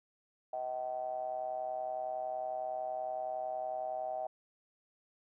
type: ring-modulated tone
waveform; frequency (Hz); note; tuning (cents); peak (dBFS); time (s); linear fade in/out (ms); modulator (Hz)
triangle; 65.41; C2; 0; -30; 0.53-4.27; 5; 698
effects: none